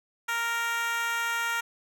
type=tone with high-pass filter; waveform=10% pulse; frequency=465.3 Hz; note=A#4; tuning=3 cents flat; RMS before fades=-29 dBFS; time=0.28-1.61 s; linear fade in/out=10 ms; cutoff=1200 Hz; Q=2.1; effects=none